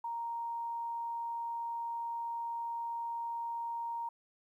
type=tone; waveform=sine; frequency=932.3 Hz; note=A#5; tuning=in tune; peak=-35 dBFS; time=0.04-4.09 s; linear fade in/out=5 ms; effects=12-bit